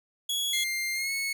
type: tone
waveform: sawtooth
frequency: 3352 Hz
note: G#7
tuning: 15 cents sharp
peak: -24 dBFS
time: 0.29-0.64 s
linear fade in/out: 5 ms
type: tone with pitch glide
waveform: sawtooth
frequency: 2100 to 2199 Hz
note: C7 to C#7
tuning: +6 to -14 cents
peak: -25 dBFS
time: 0.53-1.33 s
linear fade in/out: 5 ms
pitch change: +80 cents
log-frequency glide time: 0.94-1.12 s
effects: none